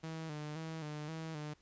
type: tone with vibrato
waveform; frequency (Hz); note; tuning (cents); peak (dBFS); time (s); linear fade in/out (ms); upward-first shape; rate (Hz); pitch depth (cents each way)
sawtooth; 155.56; D#3; 0; -37; 0.03-1.54; 10; square; 1.9; 59
effects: pink hiss -70 dBFS RMS until 1.61 s + resampled to 16000 Hz